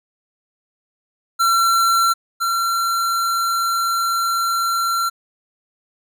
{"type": "tone pair in turn", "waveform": "square", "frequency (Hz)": [1357, 1364], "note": ["E6", "F6"], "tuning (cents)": [50, -41], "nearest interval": "unison", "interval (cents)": 9, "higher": "second", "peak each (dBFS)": [-14, -18], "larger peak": "first", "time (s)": [[1.39, 2.14], [2.4, 5.1]], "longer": "second", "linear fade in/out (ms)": 20, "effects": []}